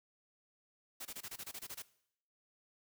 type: noise bursts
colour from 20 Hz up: white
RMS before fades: -45 dBFS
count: 11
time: 1-1.824 s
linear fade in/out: 10 ms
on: 54 ms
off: 23 ms
effects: noise-tail reverb RT60 0.7 s tail -19 dB re dry